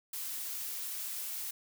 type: noise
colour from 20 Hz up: blue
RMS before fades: -39 dBFS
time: 0.13-1.51 s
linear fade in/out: 5 ms
effects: none